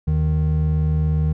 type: tone pair together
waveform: triangle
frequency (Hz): 77.3 / 154.6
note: D#2 / D#3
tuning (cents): -11 / -11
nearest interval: octave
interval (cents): 1200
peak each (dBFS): -17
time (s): 0.07-1.33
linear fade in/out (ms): 10
effects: none